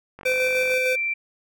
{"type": "click train", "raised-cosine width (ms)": 0.5, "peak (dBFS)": -25, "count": 27, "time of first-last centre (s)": [0.19, 0.74], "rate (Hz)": 47.3}
{"type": "tone", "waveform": "sine", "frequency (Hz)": 2349, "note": "D7", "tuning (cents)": 0, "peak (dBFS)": -22, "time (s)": [0.25, 1.14], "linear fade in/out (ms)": 10}
{"type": "tone with tremolo", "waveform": "square", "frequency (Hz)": 511, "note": "C5", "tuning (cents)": -41, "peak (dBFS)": -22, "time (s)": [0.25, 0.96], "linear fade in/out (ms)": 10, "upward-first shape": "square", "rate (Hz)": 6.6, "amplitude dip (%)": 30}
{"effects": []}